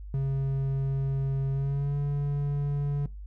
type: tone with pitch glide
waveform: triangle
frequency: 135.9 to 143.07 Hz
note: C#3 to D3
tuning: -34 to -45 cents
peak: -23 dBFS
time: 0.14-3.06 s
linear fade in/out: 2 ms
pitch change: +89 cents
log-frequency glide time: 1.51-1.97 s
effects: noise-tail reverb RT60 0.2 s tail -20 dB re dry + added 50 Hz sine -38 dBFS peak until 3.26 s